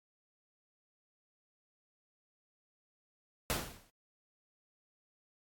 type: noise with exponential decay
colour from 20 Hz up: pink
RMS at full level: -30 dBFS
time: 3.5-3.9 s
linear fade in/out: 0 ms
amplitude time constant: 86 ms
effects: AAC 64 kbps